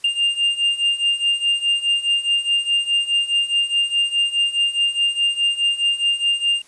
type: beating tone pair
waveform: triangle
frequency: 2800 / 2804.8 Hz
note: F7 / F7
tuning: +4 / +7 cents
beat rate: 4.8 Hz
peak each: -20 / -17 dBFS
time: 0.04-6.62 s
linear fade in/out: 5 ms
effects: white hiss -51 dBFS RMS until 6.67 s + resampled to 24000 Hz